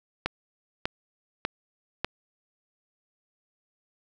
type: click train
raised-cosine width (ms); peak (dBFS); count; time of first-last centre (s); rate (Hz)
0.3; -10; 4; 0.26-2.046; 1.68
effects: none